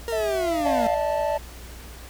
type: linear sweep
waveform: 40% pulse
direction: down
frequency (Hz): 470 to 221.1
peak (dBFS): -25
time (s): 0.08-0.87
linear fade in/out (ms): 0
type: tone with pitch glide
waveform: triangle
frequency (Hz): 650 to 700.7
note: E5 to F5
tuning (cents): -24 to +6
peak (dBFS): -22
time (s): 0.12-0.95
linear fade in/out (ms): 10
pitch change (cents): +130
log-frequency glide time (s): 0.33-0.7
type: chord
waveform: triangle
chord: D suspended second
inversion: none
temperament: equal with one note detuned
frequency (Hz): 587.3 / 642.3 / 880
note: D5 / E5 / A5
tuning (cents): 0 / -45 / 0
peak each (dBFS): -23 / -25 / -25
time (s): 0.65-1.38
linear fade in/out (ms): 10
effects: added 60 Hz sine -40 dBFS peak until 2.09 s + pink hiss -44 dBFS RMS until 2.09 s